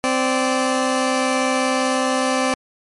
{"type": "tone pair together", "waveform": "15% pulse", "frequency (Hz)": [259.6, 584.3], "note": ["C4", "D5"], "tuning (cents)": [-13, -9], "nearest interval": "octave + major second", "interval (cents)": 1404, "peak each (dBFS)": [-12, -16], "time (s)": [0.04, 2.54], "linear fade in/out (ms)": 0, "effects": ["MP3 48 kbps"]}